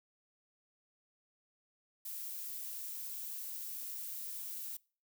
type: noise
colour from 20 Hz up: violet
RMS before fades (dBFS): -43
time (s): 2.05-4.77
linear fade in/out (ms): 5
effects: noise-tail reverb RT60 0.4 s tail -24 dB re dry